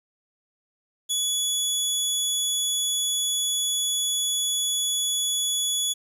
20% pulse tone, 3400 Hz, G#7, 40 cents sharp, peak -17 dBFS, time 1.09-5.94 s, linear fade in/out 20 ms, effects 9-bit

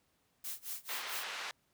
blue noise with tremolo, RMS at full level -40 dBFS, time 0.44-1.24 s, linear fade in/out 5 ms, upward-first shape sine, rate 4.5 Hz, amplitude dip 95%
pink band-pass noise, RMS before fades -42 dBFS, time 0.89-1.51 s, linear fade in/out 0 ms, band 1100 to 4400 Hz, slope 12 dB/octave
effects pink hiss -75 dBFS RMS until 1.73 s + high-pass 60 Hz 12 dB/octave

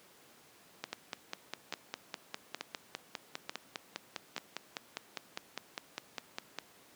two click trains, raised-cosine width 0.2 ms, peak -19 / -19 dBFS, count 5 / 29, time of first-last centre 0.84-4.38 / 0.93-6.587 s, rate 1.13 / 4.95 Hz, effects pink hiss -60 dBFS RMS until 6.95 s + high-pass 200 Hz 12 dB/octave

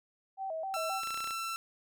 sine tone with vibrato, 704 Hz, F5, 14 cents sharp, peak -34 dBFS, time 0.37-1.02 s, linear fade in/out 50 ms, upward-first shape square, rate 3.8 Hz, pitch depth 160 cents each way
sawtooth tone, 1340 Hz, E6, 28 cents sharp, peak -31 dBFS, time 0.74-1.56 s, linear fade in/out 0 ms
clicks, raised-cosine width 0.2 ms, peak -26 dBFS, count 9, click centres 1.034 / 1.073 / 1.106 / 1.144 / 1.175 / 1.205 / 1.243 / 1.274 / 1.308 s
effects none

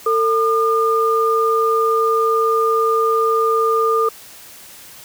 sine tone pair together, 450 / 1210.4 Hz, A4 / D#6, +39 / -48 cents, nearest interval octave + perfect fourth, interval 1713 cents, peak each -16 dBFS, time 0.06-4.09 s, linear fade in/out 5 ms, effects white hiss -40 dBFS RMS until 5.04 s

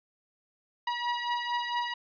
sawtooth beating tone pair, 960 / 964.4 Hz, B5 / B5, -49 / -41 cents, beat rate 4.4 Hz, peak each -27 / -30 dBFS, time 0.87-1.94 s, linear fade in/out 5 ms, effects resampled to 11025 Hz

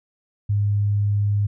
sine tone, 102.5 Hz, G#2, 22 cents flat, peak -17 dBFS, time 0.49-1.47 s, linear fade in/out 10 ms, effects none

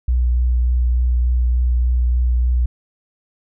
sine tone with vibrato, 61.1 Hz, B1, 18 cents flat, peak -13 dBFS, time 0.08-2.66 s, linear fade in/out 5 ms, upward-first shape triangle, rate 3.4 Hz, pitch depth 19 cents each way, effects none

